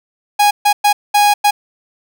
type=tone bursts at uneven times; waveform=45% pulse; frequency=825 Hz; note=G#5; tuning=12 cents flat; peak=-8 dBFS; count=5; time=0.39-0.51 / 0.65-0.73 / 0.84-0.93 / 1.14-1.34 / 1.44-1.51 s; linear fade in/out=10 ms; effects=none